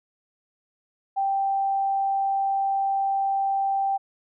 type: tone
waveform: sine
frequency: 784 Hz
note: G5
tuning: in tune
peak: -21 dBFS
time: 1.16-3.98 s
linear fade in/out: 20 ms
effects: none